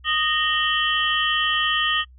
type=tone cluster; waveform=sine; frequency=1238 / 1853 / 2723 / 3036 / 3273 Hz; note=D#6 / A#6 / F7 / F#7 / G#7; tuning=-9 / -11 / -44 / +44 / -26 cents; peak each=-25 / -24 / -30 / -23 / -28 dBFS; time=0.04-2.05 s; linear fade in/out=50 ms; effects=noise-tail reverb RT60 0.1 s tail -24 dB re dry + added 63 Hz sine -45 dBFS peak until 2.18 s